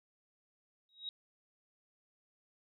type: tone with exponential growth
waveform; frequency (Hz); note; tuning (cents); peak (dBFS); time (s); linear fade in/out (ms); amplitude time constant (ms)
sine; 3805; A#7; +35; -35; 0.89-1.09; 1; 43
effects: none